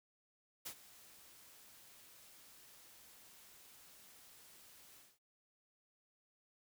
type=noise with ADSR envelope; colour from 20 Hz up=white; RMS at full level=-44 dBFS; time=0.65-5.19 s; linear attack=16 ms; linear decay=74 ms; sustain=-17 dB; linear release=210 ms; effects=none